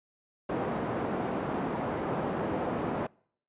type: band-pass noise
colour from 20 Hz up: pink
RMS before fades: -32 dBFS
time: 0.49-3.07 s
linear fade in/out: 5 ms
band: 190 to 940 Hz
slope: 12 dB/octave
effects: noise-tail reverb RT60 0.6 s tail -26 dB re dry + resampled to 8000 Hz